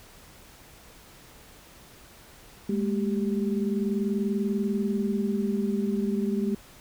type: tone cluster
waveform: sine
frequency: 203.8 / 224.1 / 391.9 Hz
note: G#3 / A3 / G4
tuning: -32 / +32 / 0 cents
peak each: -26 / -30 / -31 dBFS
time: 2.69-6.55 s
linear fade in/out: 5 ms
effects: pink hiss -51 dBFS RMS until 6.8 s